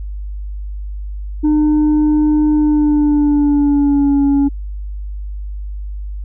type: tone with pitch glide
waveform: sine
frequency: 302.6 to 280.7 Hz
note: D#4 to C#4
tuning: -48 to +22 cents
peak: -7 dBFS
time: 1.43-4.49 s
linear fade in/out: 20 ms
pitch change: -130 cents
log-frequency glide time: 2.52-4.22 s
effects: tanh soft clip ceiling -9 dBFS + added 50 Hz sine -22 dBFS peak until 6.24 s